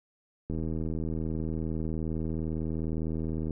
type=click train; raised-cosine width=3 ms; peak=-21 dBFS; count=241; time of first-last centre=0.5-3.508 s; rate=79.8 Hz; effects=none

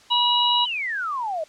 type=harmonic tone; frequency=969 Hz; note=B5; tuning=33 cents flat; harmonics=1 / 3 / 4; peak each=-21 / -21 / -21 dBFS; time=0.1-0.66 s; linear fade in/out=20 ms
type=exponential sweep; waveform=sine; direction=down; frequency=3136 to 604 Hz; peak=-24 dBFS; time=0.65-1.44 s; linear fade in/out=5 ms
effects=white hiss -51 dBFS RMS until 1.48 s + low-pass 6000 Hz 12 dB/octave

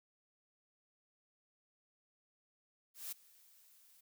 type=noise with ADSR envelope; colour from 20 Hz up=blue; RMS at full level=-42 dBFS; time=2.94-4.01 s; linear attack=180 ms; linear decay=9 ms; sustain=-23 dB; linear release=10 ms; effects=none

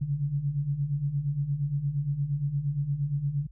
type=beating tone pair; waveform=sine; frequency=136.9 / 145.5 Hz; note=C#3 / D3; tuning=-21 / -16 cents; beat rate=8.6 Hz; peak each=-32 / -27 dBFS; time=0.01-3.47 s; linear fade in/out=10 ms; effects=added 50 Hz sine -47 dBFS peak until 3.51 s

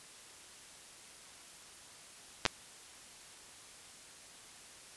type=clicks; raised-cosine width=0.2 ms; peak=-9 dBFS; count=2; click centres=2.453 / 2.462 s; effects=white hiss -54 dBFS RMS until 4.96 s + resampled to 24000 Hz

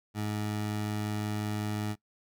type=tone; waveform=20% pulse; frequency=105.5 Hz; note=G#2; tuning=28 cents sharp; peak=-26 dBFS; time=0.14-1.96 s; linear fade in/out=50 ms; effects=noise-tail reverb RT60 0.1 s tail -20 dB re dry

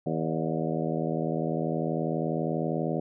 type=harmonic tone with a mistuned harmonic; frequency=80.1 Hz; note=E2; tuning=49 cents flat; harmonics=2 / 3 / 4 / 5 / 6 / 7 / 8 / 9; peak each=-31 / -33 / -34 / -35 / -36 / -36 / -37 / -38 dBFS; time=0.06-3 s; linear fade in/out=5 ms; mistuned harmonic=8; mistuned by=-77 cents; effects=none

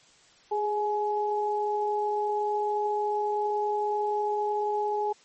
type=tone pair together; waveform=sine; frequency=415.3 / 842.2 Hz; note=G#4 / G#5; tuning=0 / +24 cents; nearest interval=octave; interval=1224 cents; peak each=-28 / -27 dBFS; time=0.51-5.13 s; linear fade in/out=10 ms; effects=white hiss -58 dBFS RMS until 5.24 s + MP3 32 kbps

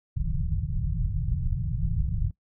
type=low-pass noise; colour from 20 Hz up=pink; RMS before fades=-27 dBFS; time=0.16-2.31 s; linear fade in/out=10 ms; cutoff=170 Hz; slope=96 dB/octave; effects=noise-tail reverb RT60 0.1 s tail -18 dB re dry

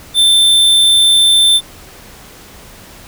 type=tone; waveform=square; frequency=3553 Hz; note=A7; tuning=16 cents sharp; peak=-7 dBFS; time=0.14-1.61 s; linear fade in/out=50 ms; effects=pink hiss -37 dBFS RMS until 3.07 s

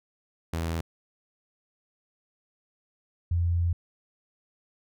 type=tone pair in turn; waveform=sawtooth / sine; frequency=82.41 / 85.92 Hz; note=E2 / F2; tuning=0 / -28 cents; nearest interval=minor second; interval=72 cents; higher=second; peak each=-24 / -22 dBFS; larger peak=second; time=0.53-0.81 / 3.31-3.73 s; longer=second; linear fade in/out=5 ms; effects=none

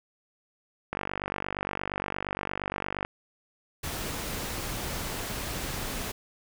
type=click train; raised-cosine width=0.5 ms; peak=-15 dBFS; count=104; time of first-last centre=0.93-3.049 s; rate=48.6 Hz
type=noise; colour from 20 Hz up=pink; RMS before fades=-34 dBFS; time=3.83-6.12 s; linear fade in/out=10 ms
effects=none

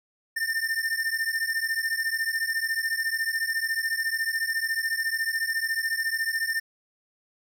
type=beating tone pair; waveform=square; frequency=1793 / 1807 Hz; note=A6 / A6; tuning=+32 / +46 cents; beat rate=14 Hz; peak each=-29 dBFS; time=0.36-6.6 s; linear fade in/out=10 ms; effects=none

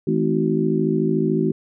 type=harmonic tone with a mistuned harmonic; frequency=53.7 Hz; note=A1; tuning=41 cents flat; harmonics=3 / 4 / 5 / 6 / 7; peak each=-23 / -23 / -26 / -24 / -22 dBFS; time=0.07-1.52 s; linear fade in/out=5 ms; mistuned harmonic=5; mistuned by=-64 cents; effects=none

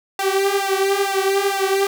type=tone with flanger; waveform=sawtooth; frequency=392 Hz; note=G4; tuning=in tune; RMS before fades=-19 dBFS; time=0.19-1.87 s; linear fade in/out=2 ms; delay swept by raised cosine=1.1 to 5.6 ms; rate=2.2 Hz; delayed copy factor=+0.9; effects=none

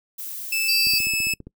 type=noise; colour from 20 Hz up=violet; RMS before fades=-33 dBFS; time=0.18-1.07 s; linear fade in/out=10 ms
type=tone with pitch glide; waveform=sawtooth; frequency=2631 to 2608 Hz; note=E7 to E7; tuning=-4 to -19 cents; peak=-18 dBFS; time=0.52-1.34 s; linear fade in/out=5 ms; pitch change=-15 cents; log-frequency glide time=0.8-0.98 s
type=tone; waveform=square; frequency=4699 Hz; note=D8; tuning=in tune; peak=-20 dBFS; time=0.68-0.99 s; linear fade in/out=10 ms
type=click train; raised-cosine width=3 ms; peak=-25 dBFS; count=10; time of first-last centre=0.87-1.47 s; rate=15 Hz
effects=noise-tail reverb RT60 0.1 s tail -23 dB re dry

